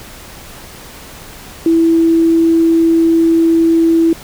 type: tone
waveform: sine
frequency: 329.6 Hz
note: E4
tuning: in tune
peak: -7 dBFS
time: 1.66-4.13 s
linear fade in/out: 2 ms
effects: pink hiss -34 dBFS RMS until 4.23 s